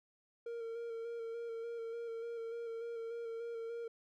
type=tone with vibrato; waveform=triangle; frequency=461.9 Hz; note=A#4; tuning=16 cents flat; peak=-38 dBFS; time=0.46-3.88 s; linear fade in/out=5 ms; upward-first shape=square; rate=3.4 Hz; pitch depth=21 cents each way; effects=none